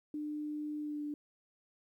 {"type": "tone with pitch glide", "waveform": "sine", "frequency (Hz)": [299.7, 295.1], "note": ["D4", "D4"], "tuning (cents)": [35, 8], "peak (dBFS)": -36, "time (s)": [0.14, 1.14], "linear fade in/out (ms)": 2, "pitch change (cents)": -27, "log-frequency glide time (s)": [0.8, 1.03], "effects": ["12-bit"]}